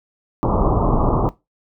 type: low-pass noise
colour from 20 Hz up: pink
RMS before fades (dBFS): -17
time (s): 0.43-1.29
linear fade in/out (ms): 0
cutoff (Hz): 1200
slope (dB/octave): 96
effects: noise-tail reverb RT60 0.2 s tail -17 dB re dry